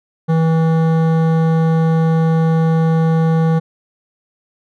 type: tone with hard clipping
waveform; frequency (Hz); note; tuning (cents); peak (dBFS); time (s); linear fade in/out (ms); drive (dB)
sine; 162.2; E3; -28; -13; 0.28-3.6; 20; 14
effects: none